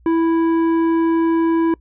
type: tone with tanh clipping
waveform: triangle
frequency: 329.6 Hz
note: E4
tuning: in tune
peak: -15 dBFS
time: 0.06-1.74 s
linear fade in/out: 2 ms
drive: 14 dB
effects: noise-tail reverb RT60 0.1 s tail -25 dB re dry + added 60 Hz sine -47 dBFS peak until 1.8 s